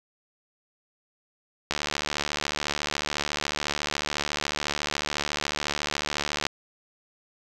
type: click train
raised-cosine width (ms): 0.2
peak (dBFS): -9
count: 353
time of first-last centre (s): 1.71-6.467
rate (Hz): 74
effects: none